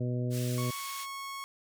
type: harmonic tone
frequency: 123.5 Hz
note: B2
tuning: in tune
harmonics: 1 / 2 / 3 / 4 / 5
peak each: -30 / -36 / -40 / -42 / -44 dBFS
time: 0-0.71 s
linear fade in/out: 10 ms
type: band-pass noise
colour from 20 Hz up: white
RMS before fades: -43 dBFS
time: 0.3-1.07 s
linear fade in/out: 50 ms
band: 1800 to 12000 Hz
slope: 12 dB/octave
type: tone with pitch glide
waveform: sawtooth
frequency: 1108.7 to 1099.8 Hz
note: C#6 to C#6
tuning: 0 to -14 cents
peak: -34 dBFS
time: 0.58-1.44 s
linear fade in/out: 0 ms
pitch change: -14 cents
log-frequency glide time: 0.77-0.84 s
effects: none